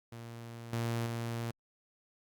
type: tone with level steps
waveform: sawtooth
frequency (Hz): 116.54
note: A#2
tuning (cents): 0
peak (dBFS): -40 / -28 / -31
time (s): 0.12-1.51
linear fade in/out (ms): 5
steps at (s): 0.73 / 1.06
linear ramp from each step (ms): 2
effects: Opus 48 kbps